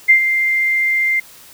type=tone with ADSR envelope; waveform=sine; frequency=2095 Hz; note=C7; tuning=2 cents sharp; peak=-4 dBFS; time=0.08-1.2 s; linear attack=21 ms; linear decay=94 ms; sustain=-9 dB; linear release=6 ms; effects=white hiss -42 dBFS RMS until 1.53 s